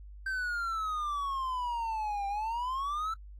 triangle exponential two-way sweep, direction down then up, 1568 to 790 to 1340 Hz, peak -29 dBFS, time 0.26-3.14 s, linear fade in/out 5 ms, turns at 2.27 s, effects added 50 Hz sine -45 dBFS peak until 3.39 s + AAC 48 kbps

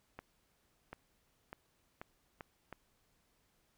accelerating click train, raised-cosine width 0.5 ms, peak -30 dBFS, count 6, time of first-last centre 0.19-2.727 s, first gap 740 ms, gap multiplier 0.81, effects pink hiss -75 dBFS RMS until 3.77 s

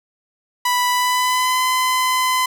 sawtooth tone with pitch glide, 987.8 to 1019.7 Hz, B5 to C6, 0 to -45 cents, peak -12 dBFS, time 0.65-2.46 s, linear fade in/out 5 ms, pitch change +55 cents, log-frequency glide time 0.9-1.64 s, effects none

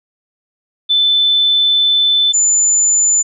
sine tone pair in turn, 3520 / 7040 Hz, A7 / A8, 0 / 0 cents, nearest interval octave, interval 1200 cents, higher second, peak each -9 dBFS, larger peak neither, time 0.89-2.33 / 2.33-3.23 s, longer first, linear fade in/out 20 ms, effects none

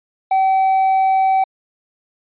triangle tone, 766 Hz, G5, 40 cents flat, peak -10 dBFS, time 0.31-1.44 s, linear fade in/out 5 ms, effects resampled to 8000 Hz

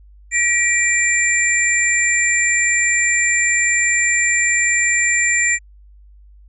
sine tone cluster, 1921 / 2346 / 7240 Hz, B6 / D7 / A8, -48 / -2 / +48 cents, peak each -18 dBFS, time 0.31-5.59 s, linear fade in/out 50 ms, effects added 50 Hz sine -42 dBFS peak until 6.48 s

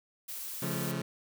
blue noise, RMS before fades -40 dBFS, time 0.28-0.92 s, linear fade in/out 10 ms
sawtooth chord, Db augmented, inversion none, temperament just, 138.59 / 173.24 / 216.5 Hz, Db3 / F3 / A3, 0 / -14 / -28 cents, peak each -32 / -32 / -35 dBFS, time 0.62-1.02 s, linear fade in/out 5 ms
effects none

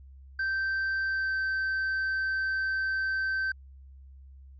triangle tone with pitch glide, 1560 to 1550.1 Hz, G6 to G6, -9 to -20 cents, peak -25 dBFS, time 0.39-3.52 s, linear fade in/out 5 ms, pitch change -11 cents, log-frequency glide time 1.05-1.35 s, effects added 67 Hz sine -47 dBFS peak until 4.59 s + resampled to 16000 Hz

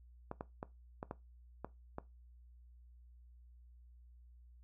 clicks, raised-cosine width 1 ms, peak -27 dBFS, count 7, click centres 0.314 / 0.409 / 0.629 / 1.029 / 1.111 / 1.646 / 1.984 s, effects noise-tail reverb RT60 0.2 s tail -18 dB re dry + added 60 Hz sine -57 dBFS peak until 4.63 s

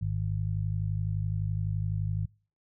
harmonic tone, 51.8 Hz, G#1, 4 cents flat, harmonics 1 / 2 / 3, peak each -36 / -29 / -34 dBFS, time 0.01-2.26 s, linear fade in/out 10 ms, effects noise-tail reverb RT60 0.4 s tail -26 dB re dry

